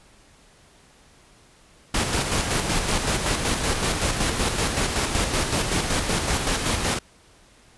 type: noise with tremolo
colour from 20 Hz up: pink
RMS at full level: -22 dBFS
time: 1.94-6.99 s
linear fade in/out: 5 ms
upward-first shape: square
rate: 5.3 Hz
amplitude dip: 40%
effects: pink hiss -54 dBFS RMS until 7.77 s + resampled to 24000 Hz